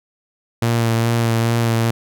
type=tone with vibrato; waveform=sawtooth; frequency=115.7 Hz; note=A#2; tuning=13 cents flat; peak=-11 dBFS; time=0.62-1.91 s; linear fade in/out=5 ms; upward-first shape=sine; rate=2.4 Hz; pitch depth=22 cents each way; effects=none